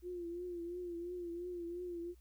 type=tone with vibrato; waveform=sine; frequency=349.2 Hz; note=F4; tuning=in tune; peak=-40 dBFS; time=0.02-2.15 s; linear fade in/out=50 ms; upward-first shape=triangle; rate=2.9 Hz; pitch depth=64 cents each way; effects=added 60 Hz sine -59 dBFS peak until 2.2 s + white hiss -75 dBFS RMS until 2.2 s